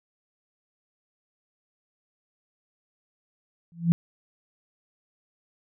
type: tone with exponential growth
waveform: sine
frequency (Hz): 169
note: E3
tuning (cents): +43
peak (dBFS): -12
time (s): 3.72-3.92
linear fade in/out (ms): 0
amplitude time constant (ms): 42
effects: none